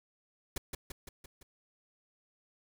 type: noise with echo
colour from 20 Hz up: pink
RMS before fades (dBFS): -34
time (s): 0.56-0.58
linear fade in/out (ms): 5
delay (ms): 170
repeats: 5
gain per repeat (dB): -4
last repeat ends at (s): 1.43
effects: none